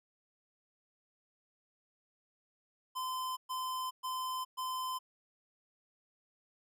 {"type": "tone bursts", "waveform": "square", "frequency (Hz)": 1027, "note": "C6", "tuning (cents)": -33, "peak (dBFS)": -36, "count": 4, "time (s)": [2.95, 4.99], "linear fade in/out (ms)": 20, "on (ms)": 420, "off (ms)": 120, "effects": []}